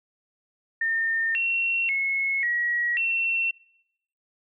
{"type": "tone with pitch steps", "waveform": "sine", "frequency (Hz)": [1816, 2725, 2182, 1911, 2708], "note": ["A#6", "F7", "C#7", "A#6", "E7"], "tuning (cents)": [-46, -43, -28, 43, 46], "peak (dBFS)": -22, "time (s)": [0.81, 3.51], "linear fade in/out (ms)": 5, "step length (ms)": 540, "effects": ["noise-tail reverb RT60 0.8 s tail -23 dB re dry"]}